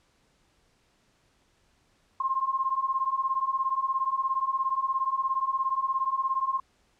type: beating tone pair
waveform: sine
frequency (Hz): 1052 / 1069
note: C6 / C6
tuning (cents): +9 / +37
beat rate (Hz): 17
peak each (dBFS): -29 / -27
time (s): 2.2-6.6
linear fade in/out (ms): 5
effects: pink hiss -67 dBFS RMS until 6.99 s + low-pass 8000 Hz 12 dB/octave